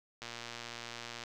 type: click train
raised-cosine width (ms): 0.2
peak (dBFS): -25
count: 121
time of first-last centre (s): 0.22-1.237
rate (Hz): 118
effects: none